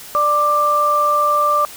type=tone pair together; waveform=sine; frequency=591 / 1182 Hz; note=D5 / D6; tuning=+11 / +11 cents; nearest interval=octave; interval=1200 cents; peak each=-20 / -13 dBFS; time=0.15-1.65 s; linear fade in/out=0 ms; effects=white hiss -36 dBFS RMS until 1.76 s